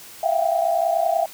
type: tone cluster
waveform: sine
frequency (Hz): 660 / 690 / 721 / 787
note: E5 / F5 / F#5 / G5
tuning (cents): +2 / -21 / -45 / +7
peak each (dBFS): -21 / -23 / -27 / -24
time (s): 0.23-1.26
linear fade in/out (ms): 5
effects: white hiss -42 dBFS RMS until 1.33 s